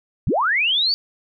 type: linear sweep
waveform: sine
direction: up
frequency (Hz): 58 to 4652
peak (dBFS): -16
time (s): 0.27-0.94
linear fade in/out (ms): 0
effects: none